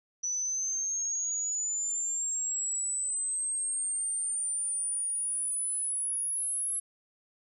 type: linear sweep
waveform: sine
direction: up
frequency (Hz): 5920 to 10850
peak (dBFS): -29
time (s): 0.23-6.8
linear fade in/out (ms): 10
effects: none